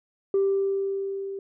sine tone with level ramp, 392 Hz, G4, in tune, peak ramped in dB -17 to -31 dBFS, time 0.34-1.39 s, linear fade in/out 2 ms, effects tanh soft clip ceiling -16 dBFS

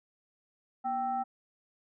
sine tone with frequency modulation, 780 Hz, G5, 9 cents flat, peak -29 dBFS, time 0.84-1.24 s, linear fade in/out 20 ms, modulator 540 Hz, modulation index 0.52, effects none

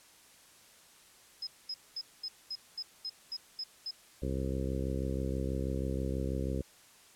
sine tone bursts, 5100 Hz, D#8, 42 cents sharp, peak -35 dBFS, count 10, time 1.42-3.91 s, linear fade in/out 5 ms, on 51 ms, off 220 ms
harmonic tone, 66.2 Hz, C2, 21 cents sharp, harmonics 1 / 2 / 3 / 4 / 5 / 6 / 7 / 8, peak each -35 / -38 / -40 / -41 / -42 / -43 / -43 / -44 dBFS, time 4.22-6.62 s, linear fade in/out 5 ms
effects white hiss -59 dBFS RMS until 7.15 s + low-pass 11000 Hz 12 dB/octave

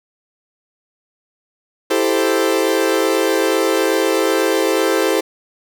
40% pulse chord, A minor seventh, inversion second, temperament equal, 329.6 / 392 / 440 / 523.3 Hz, E4 / G4 / A4 / C5, 0 / 0 / 0 / 0 cents, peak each -19 dBFS, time 1.9-5.21 s, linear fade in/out 10 ms, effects none

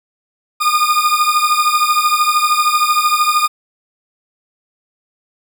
40% pulse beating tone pair, 1213 / 1226 Hz, D#6 / D#6, -44 / -26 cents, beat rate 13 Hz, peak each -14 dBFS, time 0.6-3.48 s, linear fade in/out 20 ms, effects none

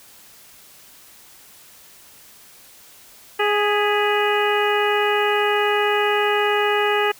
harmonic tone with a mistuned harmonic, 415.3 Hz, G#4, in tune, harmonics 1 / 2 / 3 / 4 / 5 / 6 / 7, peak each -20 / -23 / -25 / -26 / -27 / -28 / -28 dBFS, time 3.39-7.12 s, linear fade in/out 10 ms, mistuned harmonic 5, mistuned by -73 cents, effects white hiss -47 dBFS RMS until 7.19 s

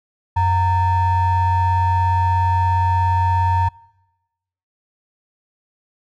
triangle ring-modulated tone, 415.3 Hz, G#4, in tune, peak -9 dBFS, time 0.36-3.69 s, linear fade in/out 10 ms, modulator 507 Hz, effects noise-tail reverb RT60 1.0 s tail -25 dB re dry

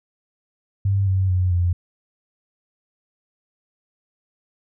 sine tone with pitch steps, 98.5 / 94.87 / 91.37 / 88.01 Hz, G2 / F#2 / F#2 / F2, +9 / +44 / -21 / +14 cents, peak -16 dBFS, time 0.85-1.73 s, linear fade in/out 5 ms, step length 220 ms, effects none

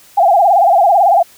sine tone with vibrato, 740 Hz, F#5, in tune, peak -6 dBFS, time 0.17-1.23 s, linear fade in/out 10 ms, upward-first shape sine, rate 18 Hz, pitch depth 180 cents each way, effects white hiss -44 dBFS RMS until 1.37 s

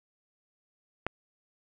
click, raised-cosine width 0.5 ms, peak -14 dBFS, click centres 1.066 s, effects none

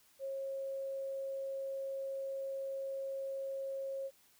sine tone, 542 Hz, C#5, 39 cents flat, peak -37 dBFS, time 0.19-4.11 s, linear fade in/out 50 ms, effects white hiss -67 dBFS RMS until 4.39 s

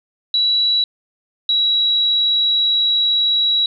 sine tone pair in turn, 3919 / 3887 Hz, B7 / B7, -14 / -28 cents, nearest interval unison, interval 14 cents, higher first, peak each -13 dBFS, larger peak neither, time 0.34-0.84 / 1.49-3.66 s, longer second, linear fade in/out 2 ms, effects none

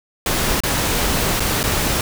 pink noise with dropouts, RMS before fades -19 dBFS, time 0.26-2.01 s, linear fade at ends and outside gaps 2 ms, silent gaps 0.604-0.635 / 1.397-1.403 / 1.631-1.638 s, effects none

